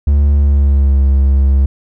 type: tone with pitch glide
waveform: triangle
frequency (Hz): 71.7 to 68.07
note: D2 to C#2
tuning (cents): -41 to -31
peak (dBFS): -5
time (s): 0.07-1.66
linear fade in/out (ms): 5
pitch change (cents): -90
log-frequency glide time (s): 0.35-1.01
effects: none